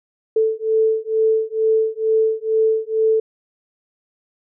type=beating tone pair; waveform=sine; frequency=440 / 442.2 Hz; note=A4 / A4; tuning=0 / +9 cents; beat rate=2.2 Hz; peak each=-18 dBFS; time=0.36-3.2 s; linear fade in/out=5 ms; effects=none